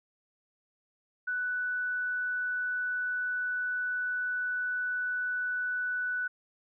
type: tone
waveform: sine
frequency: 1487 Hz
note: F#6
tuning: 8 cents sharp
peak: -29 dBFS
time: 1.27-6.28 s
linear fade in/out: 10 ms
effects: none